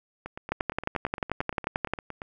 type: two click trains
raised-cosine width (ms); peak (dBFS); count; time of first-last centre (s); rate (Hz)
0.5; -21 / -11; 18 / 17; 0.26-2.219 / 0.52-1.936; 8.68 / 11.3
effects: none